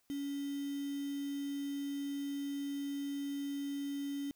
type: tone with quantisation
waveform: sine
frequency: 281.7 Hz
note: C#4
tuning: 28 cents sharp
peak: -36 dBFS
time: 0.1-4.31 s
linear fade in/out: 0 ms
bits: 8
effects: white hiss -75 dBFS RMS until 4.35 s